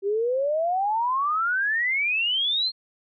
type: exponential sweep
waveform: sine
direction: up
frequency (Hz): 385.9 to 4273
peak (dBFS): -21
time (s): 0.02-2.72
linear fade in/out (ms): 50
effects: none